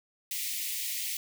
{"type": "high-pass noise", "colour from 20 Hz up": "white", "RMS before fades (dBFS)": -34, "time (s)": [0.31, 1.17], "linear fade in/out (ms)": 2, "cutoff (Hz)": 1900, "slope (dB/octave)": 96, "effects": []}